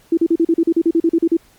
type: tone bursts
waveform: sine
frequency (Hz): 331.9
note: E4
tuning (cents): +12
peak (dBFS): -10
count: 14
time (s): 0.12-1.369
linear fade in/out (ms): 5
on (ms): 53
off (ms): 39
effects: pink hiss -52 dBFS RMS until 1.58 s + MP3 96 kbps